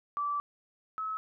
sine tone pair in turn, 1161 / 1291.1 Hz, D6 / E6, -20 / -36 cents, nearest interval major second, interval 184 cents, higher second, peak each -29 / -32 dBFS, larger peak first, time 0.17-0.4 / 0.98-1.17 s, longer first, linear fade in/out 0 ms, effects none

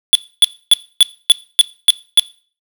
square tone bursts, 3445 Hz, A7, 37 cents flat, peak -4 dBFS, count 8, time 0.13-2.196 s, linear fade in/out 0 ms, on 22 ms, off 270 ms, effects noise-tail reverb RT60 0.4 s tail -19 dB re dry

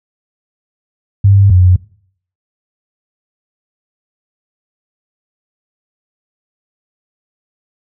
sine tone pair in turn, 99 / 90.9 Hz, G2 / F#2, +18 / -30 cents, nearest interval minor second, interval 148 cents, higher first, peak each -3 dBFS, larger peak neither, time 1.24-1.5 / 1.5-1.76 s, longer neither, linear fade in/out 5 ms, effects noise-tail reverb RT60 0.6 s tail -22 dB re dry + high-pass 60 Hz 12 dB/octave

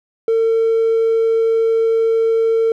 triangle tone, 452.2 Hz, A4, 47 cents sharp, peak -9 dBFS, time 0.28-2.72 s, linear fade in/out 2 ms, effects tanh soft clip ceiling -8 dBFS

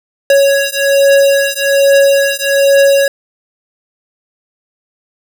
square beating tone pair, 554.4 / 555.6 Hz, C#5 / C#5, 0 / +4 cents, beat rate 1.2 Hz, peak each -11 dBFS, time 0.3-3.08 s, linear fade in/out 2 ms, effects none

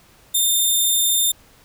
10% pulse tone, 3616 Hz, A7, 47 cents sharp, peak -8 dBFS, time 0.34-1.32 s, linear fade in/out 10 ms, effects pink hiss -52 dBFS RMS until 1.64 s

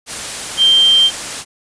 sine tone in noise, 3150 Hz, G7, 8 cents sharp, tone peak -7 dBFS, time 0.57-1.11 s, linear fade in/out 50 ms, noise white, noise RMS -24 dBFS, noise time 0.06-1.45 s, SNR +14 dB, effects resampled to 22050 Hz

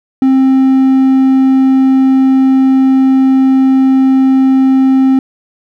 triangle tone, 264.6 Hz, C4, 20 cents sharp, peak -3 dBFS, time 0.22-5.19 s, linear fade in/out 2 ms, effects none

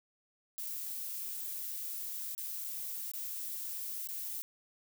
violet noise with dropouts, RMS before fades -40 dBFS, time 0.58-4.42 s, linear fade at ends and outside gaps 0 ms, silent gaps 2.349-2.379 / 2.643-2.647 / 3.116-3.136 / 4.073-4.088 s, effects none

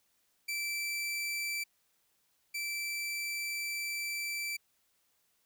sawtooth tone pair in turn, 2331 / 2331 Hz, D7 / D7, -14 / -14 cents, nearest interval unison, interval 0 cents, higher neither, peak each -30 / -31 dBFS, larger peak first, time 0.48-1.64 / 2.54-4.57 s, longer second, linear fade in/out 10 ms, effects white hiss -74 dBFS RMS until 5.45 s

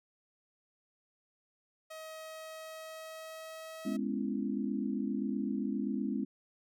sawtooth tone with pitch glide, 634 to 641.7 Hz, D#5 to E5, +32 to -47 cents, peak -40 dBFS, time 1.9-3.97 s, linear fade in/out 10 ms, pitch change +21 cents, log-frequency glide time 2.14-3.83 s
sine chord, C# minor seventh, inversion second, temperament just, 207.9 / 249.5 / 277.2 / 332.6 Hz, G#3 / B3 / C#4 / E4, +2 / +18 / 0 / +16 cents, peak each -35 / -37 / -37 / -41 dBFS, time 3.85-6.25 s, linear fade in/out 10 ms
effects none

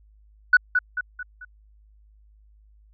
sine tone with echo, 1480 Hz, F#6, in tune, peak -9 dBFS, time 0.53-0.57 s, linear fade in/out 5 ms, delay 220 ms, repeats 4, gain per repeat -7 dB, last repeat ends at 1.45 s, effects tanh soft clip ceiling -7 dBFS + added 52 Hz sine -52 dBFS peak until 2.93 s

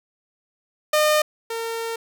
sawtooth tone pair in turn, 608 / 456.9 Hz, D#5 / A#4, -40 / -35 cents, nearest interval perfect fourth, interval 495 cents, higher first, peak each -12 / -22 dBFS, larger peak first, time 0.93-1.22 / 1.5-1.96 s, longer second, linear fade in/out 5 ms, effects none

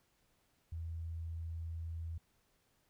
sine tone, 82.41 Hz, E2, in tune, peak -39 dBFS, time 0.72-2.18 s, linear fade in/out 5 ms, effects pink hiss -75 dBFS RMS until 2.89 s

